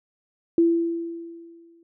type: tone with exponential decay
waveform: sine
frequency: 335.7 Hz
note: E4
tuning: 32 cents sharp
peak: -13 dBFS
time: 0.58-1.83 s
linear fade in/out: 2 ms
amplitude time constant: 270 ms
effects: none